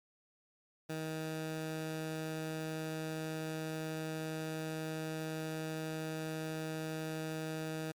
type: tone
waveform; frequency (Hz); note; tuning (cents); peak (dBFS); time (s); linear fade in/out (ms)
15% pulse; 158.1; D#3; +28; -31; 0.89-7.92; 10
effects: MP3 96 kbps